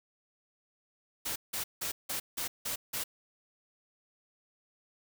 white noise bursts, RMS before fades -35 dBFS, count 7, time 1.25-3.04 s, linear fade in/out 10 ms, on 110 ms, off 170 ms, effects none

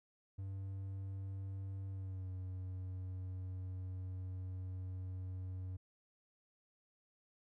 triangle tone with pitch glide, 96.7 to 92.71 Hz, G2 to F#2, -23 to +4 cents, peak -39 dBFS, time 0.38-5.77 s, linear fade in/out 10 ms, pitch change -73 cents, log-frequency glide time 1.89-2.3 s, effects none

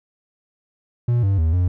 triangle tone with pitch steps, 120.1 / 98 / 80.2 / 89.7 Hz, B2 / G2 / E2 / F2, -48 / 0 / -47 / +47 cents, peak -13 dBFS, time 1.08-1.68 s, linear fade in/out 5 ms, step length 150 ms, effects none

